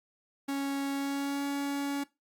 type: tone with pitch glide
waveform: 45% pulse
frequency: 277.2 to 281.6 Hz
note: C#4 to C#4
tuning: 0 to +27 cents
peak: -30 dBFS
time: 0.48-2.04 s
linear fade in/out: 10 ms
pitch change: +27 cents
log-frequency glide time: 0.94-1.46 s
effects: noise-tail reverb RT60 0.2 s tail -18 dB re dry + Opus 48 kbps